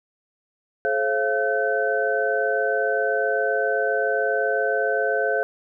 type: tone cluster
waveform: sine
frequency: 429.5 / 537 / 685 / 1524 Hz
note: A4 / C5 / F5 / G6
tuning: -42 / +45 / -34 / -49 cents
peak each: -25 dBFS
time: 0.85-5.43 s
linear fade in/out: 0 ms
effects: none